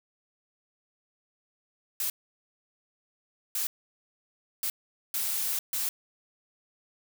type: noise bursts at uneven times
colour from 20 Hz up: blue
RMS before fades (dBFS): -30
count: 5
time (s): 2-2.1 / 3.55-3.67 / 4.63-4.7 / 5.14-5.59 / 5.73-5.89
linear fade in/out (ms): 2
effects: none